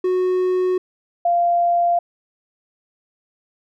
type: tone pair in turn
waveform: triangle / sine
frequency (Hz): 367.3 / 693.4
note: F#4 / F5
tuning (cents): -13 / -13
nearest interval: major seventh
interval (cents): 1100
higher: second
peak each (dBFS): -14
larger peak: neither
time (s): 0.04-0.78 / 1.25-1.99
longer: neither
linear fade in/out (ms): 5
effects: none